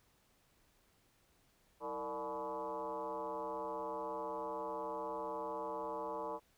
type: tone with frequency modulation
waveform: sine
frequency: 727 Hz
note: F#5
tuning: 31 cents flat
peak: -38 dBFS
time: 1.8-6.4 s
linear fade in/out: 50 ms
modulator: 134 Hz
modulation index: 2.7
effects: pink hiss -72 dBFS RMS until 6.57 s